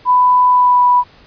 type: tone with pitch glide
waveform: sine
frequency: 996 to 985.1 Hz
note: B5 to B5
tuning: +14 to -5 cents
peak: -7 dBFS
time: 0.05-1.04 s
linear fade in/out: 50 ms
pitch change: -19 cents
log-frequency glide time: 0.49-0.84 s
effects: pink hiss -45 dBFS RMS until 1.26 s + resampled to 11025 Hz